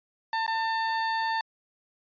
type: tone with dropouts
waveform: 30% pulse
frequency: 897 Hz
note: A5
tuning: 33 cents sharp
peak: -23 dBFS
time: 0.33-1.41 s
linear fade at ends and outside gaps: 2 ms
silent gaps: 0.465-0.478 s
effects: resampled to 11025 Hz